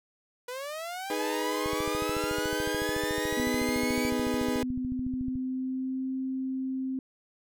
sawtooth linear sweep, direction up, 484.2 to 2301 Hz, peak -31 dBFS, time 0.48-4.1 s, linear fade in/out 5 ms
35% pulse chord, G# minor, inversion second, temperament equal, 311.1 / 415.3 / 493.9 Hz, D#4 / G#4 / B4, 0 / 0 / 0 cents, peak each -32 dBFS, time 1.1-4.63 s, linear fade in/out 2 ms
click train, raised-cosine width 5 ms, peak -26 dBFS, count 52, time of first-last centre 1.66-5.356 s, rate 13.8 Hz
sine tone with pitch glide, 250 to 262.4 Hz, B3 to C4, +21 to +5 cents, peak -29 dBFS, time 3.37-6.99 s, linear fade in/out 2 ms, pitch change +84 cents, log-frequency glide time 4.19-6.1 s
effects none

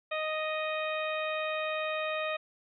harmonic tone, 622.3 Hz, D#5, in tune, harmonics 1 / 2 / 3 / 4 / 5 / 6, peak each -33 / -37 / -40 / -37 / -47 / -44 dBFS, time 0.11-2.37 s, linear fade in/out 10 ms, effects none

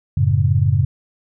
sine chord, F# minor, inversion none, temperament equal, 92.5 / 110 / 138.59 Hz, F#2 / A2 / C#3, 0 / 0 / 0 cents, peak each -17 dBFS, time 0.17-0.85 s, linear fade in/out 5 ms, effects none

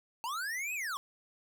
square linear two-way sweep, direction up then down, 880 to 2600 to 1043 Hz, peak -35 dBFS, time 0.24-0.97 s, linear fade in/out 0 ms, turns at 0.74 s, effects none

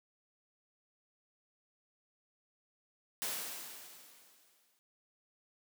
white noise with exponential decay, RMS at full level -36 dBFS, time 3.22-4.79 s, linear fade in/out 0 ms, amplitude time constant 340 ms, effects high-pass 200 Hz 12 dB/octave

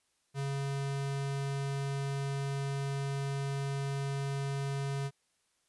square tone, 138.59 Hz, C#3, in tune, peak -33 dBFS, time 0.34-5.11 s, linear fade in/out 50 ms, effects white hiss -75 dBFS RMS until 5.68 s + resampled to 24000 Hz

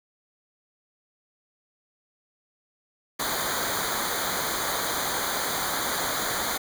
pink noise with comb filter, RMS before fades -28 dBFS, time 3.19-6.58 s, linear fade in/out 10 ms, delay 0.37 ms, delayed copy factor -0.9, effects none

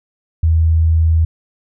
sine tone, 81 Hz, E2, 30 cents flat, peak -9 dBFS, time 0.43-1.25 s, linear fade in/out 5 ms, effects none

